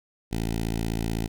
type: tone with notch filter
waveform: 10% pulse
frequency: 55.9 Hz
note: A1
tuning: 28 cents sharp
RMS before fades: -28 dBFS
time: 0.31-1.28 s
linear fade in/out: 20 ms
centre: 1200 Hz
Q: 0.92
effects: none